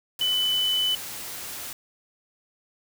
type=tone in noise; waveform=sine; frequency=3000 Hz; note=F#7; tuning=23 cents sharp; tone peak=-21 dBFS; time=0.21-0.95 s; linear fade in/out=2 ms; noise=white; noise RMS=-36 dBFS; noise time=0.19-1.73 s; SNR=+12 dB; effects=none